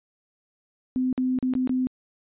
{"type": "tone with dropouts", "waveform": "sine", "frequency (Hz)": 256, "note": "C4", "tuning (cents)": -38, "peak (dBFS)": -21, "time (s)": [0.96, 1.87], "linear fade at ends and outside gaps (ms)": 0, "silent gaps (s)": [[1.128, 1.178], [1.388, 1.427], [1.537, 1.552], [1.674, 1.694]], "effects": ["resampled to 8000 Hz"]}